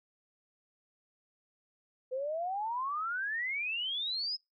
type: exponential sweep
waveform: sine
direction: up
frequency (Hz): 500 to 5190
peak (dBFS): -32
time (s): 2.11-4.37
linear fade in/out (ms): 20
effects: noise-tail reverb RT60 0.2 s tail -25 dB re dry